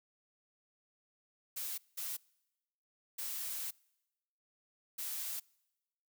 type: noise bursts at uneven times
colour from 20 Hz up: blue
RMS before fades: -40 dBFS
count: 4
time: 1.56-1.78 / 1.97-2.17 / 3.18-3.71 / 4.98-5.4 s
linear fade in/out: 10 ms
effects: noise-tail reverb RT60 1.0 s tail -26 dB re dry